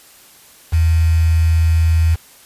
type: tone with quantisation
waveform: sine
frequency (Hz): 81.6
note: E2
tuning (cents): -17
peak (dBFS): -10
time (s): 0.72-2.16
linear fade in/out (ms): 20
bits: 5
effects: white hiss -45 dBFS RMS until 2.45 s + resampled to 32000 Hz